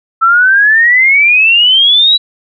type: exponential sweep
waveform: sine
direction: up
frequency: 1316 to 3951 Hz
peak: -4 dBFS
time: 0.21-2.18 s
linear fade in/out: 20 ms
effects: none